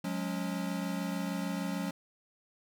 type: chord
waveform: square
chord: F# suspended second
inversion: none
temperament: equal with one note detuned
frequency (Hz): 181.09 / 207.7 / 277.2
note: F#3 / G#3 / C#4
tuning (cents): -37 / 0 / 0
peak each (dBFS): -36 / -39 / -39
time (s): 0.04-1.91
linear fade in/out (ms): 5
effects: none